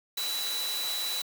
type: tone in noise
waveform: sine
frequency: 3951 Hz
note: B7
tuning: in tune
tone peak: -31 dBFS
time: 0.17-1.22 s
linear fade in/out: 5 ms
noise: white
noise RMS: -35 dBFS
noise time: 0.17-1.22 s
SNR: +1 dB
effects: high-pass 400 Hz 12 dB/octave